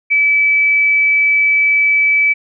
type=tone; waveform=sine; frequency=2301 Hz; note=D7; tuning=36 cents flat; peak=-9 dBFS; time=0.1-2.34 s; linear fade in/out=20 ms; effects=none